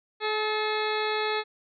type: harmonic tone with a mistuned harmonic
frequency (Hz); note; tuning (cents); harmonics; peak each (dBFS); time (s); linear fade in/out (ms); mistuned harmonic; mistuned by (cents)
428.2; A4; -47; 1 / 2 / 3 / 4 / 5 / 6 / 8 / 9 / 10; -29 / -32 / -34 / -35 / -36 / -37 / -38 / -39 / -39; 0.2-1.44; 50; 4; +23
effects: none